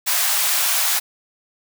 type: high-pass noise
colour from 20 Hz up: white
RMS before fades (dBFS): -19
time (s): 0.06-1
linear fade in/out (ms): 20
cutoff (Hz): 620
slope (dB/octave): 48
effects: none